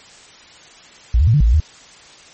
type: tone with pitch steps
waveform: sine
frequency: 58.5 / 77.5 / 112.7 / 147.2 / 54.6 / 58.3 / 77.5 Hz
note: A#1 / D#2 / A2 / D3 / A1 / A#1 / D#2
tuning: +7 / -6 / +42 / +4 / -13 / +1 / -6 cents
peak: -9 dBFS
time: 1.14-1.602 s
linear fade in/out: 5 ms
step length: 66 ms
effects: white hiss -43 dBFS RMS until 2.33 s + MP3 32 kbps